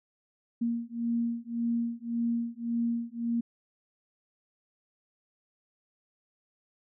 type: beating tone pair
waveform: sine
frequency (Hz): 233.1 / 234.9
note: A#3 / A#3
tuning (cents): 0 / +13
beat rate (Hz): 1.8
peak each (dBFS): -31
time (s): 0.61-3.41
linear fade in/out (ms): 10
effects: none